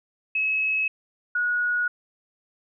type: tone pair in turn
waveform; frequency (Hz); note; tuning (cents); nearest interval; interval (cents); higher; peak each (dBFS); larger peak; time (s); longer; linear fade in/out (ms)
sine; 2574 / 1455; E7 / F#6; -42 / -29; minor seventh; 987; first; -21; neither; 0.35-0.88 / 1.35-1.88; neither; 5
effects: none